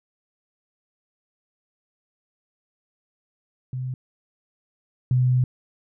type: tone pair in turn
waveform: sine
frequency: 128.2 / 126.36 Hz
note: C3 / B2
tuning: -35 / +40 cents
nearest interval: unison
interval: 25 cents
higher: first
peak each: -26 / -16 dBFS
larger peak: second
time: 3.73-3.94 / 5.11-5.44 s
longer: second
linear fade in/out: 2 ms
effects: none